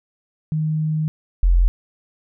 sine tone pair in turn, 155.56 / 43.65 Hz, D#3 / F1, 0 / 0 cents, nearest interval octave + minor seventh, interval 2200 cents, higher first, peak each -18 / -11 dBFS, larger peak second, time 0.52-1.08 / 1.43-1.68 s, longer first, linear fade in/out 0 ms, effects none

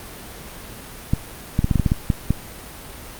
clicks, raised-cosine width 5 ms, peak -4 dBFS, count 10, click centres 1.135 / 1.591 / 1.644 / 1.712 / 1.757 / 1.797 / 1.862 / 1.919 / 2.102 / 2.306 s, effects pink hiss -37 dBFS RMS until 3.19 s + Opus 32 kbps

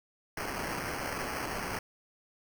white noise with sample-and-hold, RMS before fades -36 dBFS, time 0.37-1.79 s, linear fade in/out 5 ms, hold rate 3675 Hz, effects none

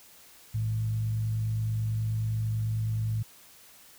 sine tone with frequency modulation, 110.3 Hz, A2, 5 cents sharp, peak -26 dBFS, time 0.54-3.23 s, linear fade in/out 10 ms, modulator 49.3 Hz, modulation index 0.32, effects white hiss -54 dBFS RMS until 3.98 s

